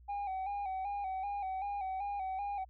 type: tone with vibrato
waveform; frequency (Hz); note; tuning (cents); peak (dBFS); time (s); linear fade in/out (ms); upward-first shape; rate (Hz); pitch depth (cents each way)
sine; 784; G5; 0; -32; 0.08-2.65; 20; square; 2.6; 58
effects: tanh soft clip ceiling -34 dBFS + added 60 Hz sine -55 dBFS peak until 2.69 s